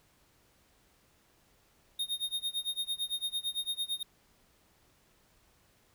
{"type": "tone with tremolo", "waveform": "square", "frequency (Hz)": 3699, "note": "A#7", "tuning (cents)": -14, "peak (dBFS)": -30, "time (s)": [1.99, 4.03], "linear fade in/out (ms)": 5, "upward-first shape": "sine", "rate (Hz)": 8.9, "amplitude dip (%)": 95, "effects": ["pink hiss -67 dBFS RMS until 5.94 s"]}